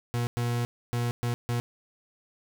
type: tone bursts at uneven times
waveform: 40% pulse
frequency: 119.8 Hz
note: A#2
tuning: 48 cents sharp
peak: -25 dBFS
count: 5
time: 0.14-0.27 / 0.37-0.65 / 0.93-1.11 / 1.23-1.34 / 1.49-1.6 s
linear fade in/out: 0 ms
effects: none